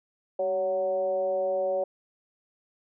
sine tone with frequency modulation, 562 Hz, C#5, 24 cents sharp, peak -24 dBFS, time 0.39-1.84 s, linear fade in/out 5 ms, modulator 180 Hz, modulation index 0.63, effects none

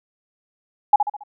sine tone with echo, 830 Hz, G#5, 1 cent flat, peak -7 dBFS, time 0.93-0.96 s, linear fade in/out 5 ms, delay 69 ms, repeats 4, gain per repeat -7 dB, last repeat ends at 1.236 s, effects none

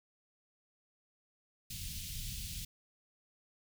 pink band-stop noise, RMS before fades -42 dBFS, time 1.7-2.65 s, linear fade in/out 5 ms, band 160 to 2900 Hz, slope 24 dB/octave, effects none

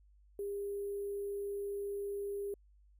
sine tone with sample-and-hold, 402.7 Hz, G4, 47 cents sharp, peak -36 dBFS, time 0.39-2.54 s, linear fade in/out 2 ms, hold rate 11025 Hz, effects added 50 Hz sine -61 dBFS peak until 2.99 s

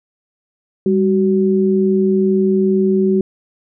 sine tone pair together, 198.8 / 376.5 Hz, G3 / F#4, +25 / +30 cents, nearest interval major seventh, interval 1105 cents, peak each -14 dBFS, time 0.86-3.21 s, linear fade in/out 2 ms, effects none

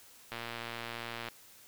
click train, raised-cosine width 0.3 ms, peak -23 dBFS, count 114, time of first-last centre 0.32-1.286 s, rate 117 Hz, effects white hiss -57 dBFS RMS until 1.67 s

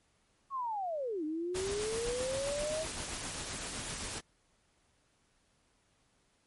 sine linear two-way sweep, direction down then up, 1120 to 300 to 645 Hz, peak -33 dBFS, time 0.5-2.86 s, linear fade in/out 50 ms, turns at 1.24 s
pink noise with tremolo, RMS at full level -40 dBFS, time 1.54-4.21 s, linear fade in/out 10 ms, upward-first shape triangle, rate 7.7 Hz, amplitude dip 65%
white noise, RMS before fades -41 dBFS, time 1.55-4.19 s, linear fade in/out 10 ms
effects pink hiss -72 dBFS RMS until 6.46 s + MP3 48 kbps

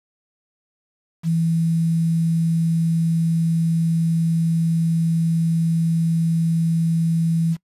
sine tone with quantisation, 164.81 Hz, E3, in tune, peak -16 dBFS, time 1.23-7.57 s, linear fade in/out 50 ms, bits 7, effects noise-tail reverb RT60 0.1 s tail -22 dB re dry + resampled to 32000 Hz

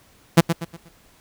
sawtooth tone with echo, 167.3 Hz, E3, 26 cents sharp, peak -4 dBFS, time 0.37-0.41 s, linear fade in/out 10 ms, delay 120 ms, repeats 4, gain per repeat -9 dB, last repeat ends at 0.89 s, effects pink hiss -55 dBFS RMS until 1.2 s

